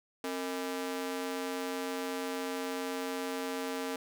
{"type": "ring-modulated tone", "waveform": "sawtooth", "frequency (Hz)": 362.7, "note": "F#4", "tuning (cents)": -34, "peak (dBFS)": -27, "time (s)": [0.24, 3.96], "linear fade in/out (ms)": 2, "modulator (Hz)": 95.5, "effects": []}